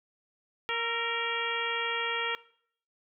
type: harmonic tone with a mistuned harmonic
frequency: 466.2 Hz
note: A#4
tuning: in tune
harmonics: 1 / 2 / 3 / 4 / 5 / 6 / 7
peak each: -37 / -37 / -35 / -36 / -36 / -37 / -38 dBFS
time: 0.69-2.35 s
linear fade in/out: 0 ms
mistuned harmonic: 3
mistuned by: -48 cents
effects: noise-tail reverb RT60 0.6 s tail -20 dB re dry